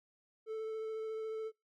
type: tone with vibrato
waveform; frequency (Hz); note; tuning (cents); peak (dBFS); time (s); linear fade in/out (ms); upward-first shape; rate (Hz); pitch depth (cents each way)
triangle; 440; A4; 0; -35; 0.46-1.52; 50; sine; 14; 11
effects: noise-tail reverb RT60 0.2 s tail -24 dB re dry